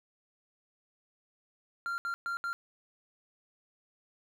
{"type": "tone bursts at uneven times", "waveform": "triangle", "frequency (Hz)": 1386, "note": "F6", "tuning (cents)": -14, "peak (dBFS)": -30, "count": 4, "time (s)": [[1.86, 1.98], [2.05, 2.14], [2.26, 2.37], [2.44, 2.53]], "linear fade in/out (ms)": 0, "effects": []}